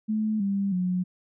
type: tone with pitch steps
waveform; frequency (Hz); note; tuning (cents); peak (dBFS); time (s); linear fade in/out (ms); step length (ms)
sine; 216 / 198.07 / 181.63; A3 / G3 / F#3; -32 / +18 / -32; -23; 0.08-1.04; 20; 320
effects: none